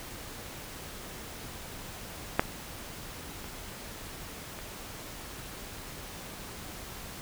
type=clicks; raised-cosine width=0.5 ms; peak=-6 / -28 / -26 dBFS; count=3; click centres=2.395 / 3.443 / 4.589 s; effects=pink hiss -43 dBFS RMS until 7.21 s

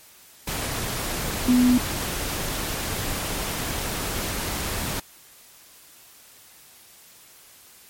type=tone in noise; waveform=sine; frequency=248.6 Hz; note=B3; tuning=12 cents sharp; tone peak=-14 dBFS; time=1.48-1.78 s; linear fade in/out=5 ms; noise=pink; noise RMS=-28 dBFS; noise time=0.47-5 s; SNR=+11 dB; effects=white hiss -50 dBFS RMS until 7.89 s + MP3 64 kbps

